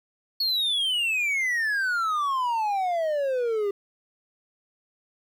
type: exponential sweep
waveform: triangle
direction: down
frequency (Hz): 4400 to 394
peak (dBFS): -21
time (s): 0.4-3.71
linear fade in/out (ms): 5
effects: 10-bit